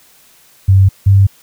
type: tone pair in turn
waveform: sine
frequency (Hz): 96.3 / 98.21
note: G2 / G2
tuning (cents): -30 / +4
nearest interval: unison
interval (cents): 34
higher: second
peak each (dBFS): -4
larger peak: neither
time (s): 0.68-0.89 / 1.06-1.27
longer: neither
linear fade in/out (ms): 10
effects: white hiss -47 dBFS RMS until 1.42 s